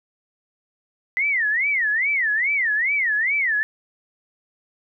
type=tone with vibrato; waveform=sine; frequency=1975.5 Hz; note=B6; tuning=in tune; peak=-18 dBFS; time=1.17-3.63 s; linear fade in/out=0 ms; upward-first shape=sine; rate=2.4 Hz; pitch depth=280 cents each way; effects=none